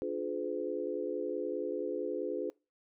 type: chord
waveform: sine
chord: D diminished seventh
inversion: none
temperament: just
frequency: 293.7 / 352.4 / 422.9 / 507.5 Hz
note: D4 / F4 / Ab4 / Cb5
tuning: 0 / +16 / +31 / +47 cents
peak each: -40 / -38 / -37 / -38 dBFS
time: 0.02-2.5 s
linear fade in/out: 0 ms
effects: noise-tail reverb RT60 0.3 s tail -25 dB re dry